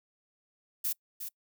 violet noise with echo, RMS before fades -31 dBFS, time 0.84-0.93 s, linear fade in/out 10 ms, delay 360 ms, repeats 1, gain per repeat -8 dB, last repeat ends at 1.29 s, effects noise-tail reverb RT60 0.1 s tail -25 dB re dry

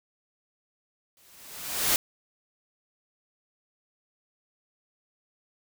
white noise with exponential growth, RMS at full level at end -21 dBFS, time 1.17-1.96 s, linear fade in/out 1 ms, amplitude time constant 170 ms, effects none

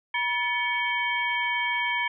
sine tone cluster, 964 / 1737 / 2242 / 3149 Hz, B5 / A6 / C#7 / G7, -42 / -23 / +19 / +7 cents, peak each -29 / -31 / -27 / -34 dBFS, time 0.14-2.08 s, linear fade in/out 5 ms, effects none

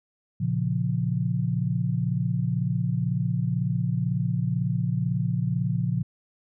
sine chord, Bb minor, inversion none, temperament equal, 116.54 / 138.59 / 174.61 Hz, Bb2 / Db3 / F3, 0 / 0 / 0 cents, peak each -27 dBFS, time 0.4-6.03 s, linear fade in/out 10 ms, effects none

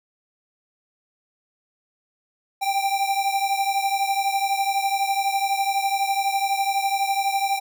square beating tone pair, 784 / 796 Hz, G5 / G5, 0 / +26 cents, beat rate 12 Hz, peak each -23 / -26 dBFS, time 2.61-7.6 s, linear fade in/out 20 ms, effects none

